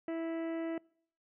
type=harmonic tone; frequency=328.7 Hz; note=E4; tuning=5 cents flat; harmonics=1 / 2 / 3 / 4 / 5 / 6 / 7 / 8 / 9; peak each=-35 / -40 / -55 / -53 / -57 / -52 / -62 / -61 / -64 dBFS; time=0.08-0.78 s; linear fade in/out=2 ms; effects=noise-tail reverb RT60 0.6 s tail -26 dB re dry